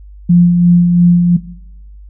sine tone with tremolo, 174.61 Hz, F3, in tune, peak -3 dBFS, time 0.29-1.37 s, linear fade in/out 10 ms, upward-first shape sine, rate 2.9 Hz, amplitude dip 35%, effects noise-tail reverb RT60 0.8 s tail -18 dB re dry + added 50 Hz sine -32 dBFS peak until 2.09 s

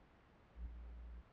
triangle tone with ADSR envelope, 58.27 Hz, A#1, in tune, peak -39 dBFS, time 0.55-1.22 s, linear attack 110 ms, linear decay 7 ms, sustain -9 dB, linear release 20 ms, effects pink hiss -66 dBFS RMS until 1.32 s + low-pass 2000 Hz 12 dB/octave

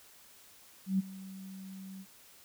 sine tone with ADSR envelope, 191.3 Hz, G3, 42 cents flat, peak -24 dBFS, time 0.86-2.06 s, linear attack 130 ms, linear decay 22 ms, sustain -19 dB, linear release 54 ms, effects white hiss -58 dBFS RMS until 2.44 s

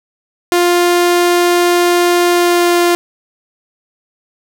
sawtooth tone with pitch glide, 350.8 to 348.2 Hz, F4 to F4, +8 to -5 cents, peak -5 dBFS, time 0.52-2.95 s, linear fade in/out 0 ms, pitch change -13 cents, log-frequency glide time 2.28-2.8 s, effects none

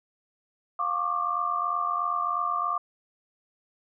sine tone cluster, 705 / 1094 / 1177 / 1225 Hz, F5 / C#6 / D6 / D#6, +16 / -23 / +3 / -27 cents, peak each -35 / -30 / -27 / -36 dBFS, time 0.79-2.78 s, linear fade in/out 5 ms, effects none

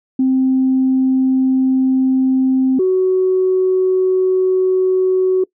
sine tone pair in turn, 261.6 / 373 Hz, C4 / F#4, 0 / +14 cents, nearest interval tritone, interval 614 cents, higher second, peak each -10 dBFS, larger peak neither, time 0.19-2.79 / 2.79-5.44 s, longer second, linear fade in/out 5 ms, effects noise-tail reverb RT60 0.1 s tail -23 dB re dry + tanh soft clip ceiling -6 dBFS

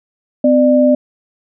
sine tone pair together, 255.9 / 596 Hz, C4 / D5, -38 / +25 cents, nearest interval octave + minor third, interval 1463 cents, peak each -10 dBFS, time 0.44-0.95 s, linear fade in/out 5 ms, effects none

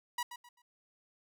sawtooth tone with echo, 968 Hz, B5, 35 cents flat, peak -29 dBFS, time 0.18-0.23 s, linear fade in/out 5 ms, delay 130 ms, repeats 3, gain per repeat -11 dB, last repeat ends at 0.62 s, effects none

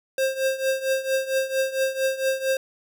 square tone with tremolo, 531 Hz, C5, 25 cents sharp, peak -19 dBFS, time 0.18-2.57 s, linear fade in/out 2 ms, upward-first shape triangle, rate 4.4 Hz, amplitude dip 85%, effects none

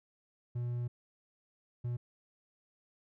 triangle tone bursts at uneven times, 121 Hz, B2, 35 cents flat, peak -31 dBFS, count 2, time 0.55-0.88 / 1.84-1.97 s, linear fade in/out 10 ms, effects none

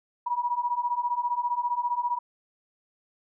sine beating tone pair, 957 / 972 Hz, A#5 / B5, +45 / -28 cents, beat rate 15 Hz, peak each -29 / -27 dBFS, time 0.26-2.19 s, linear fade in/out 10 ms, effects none

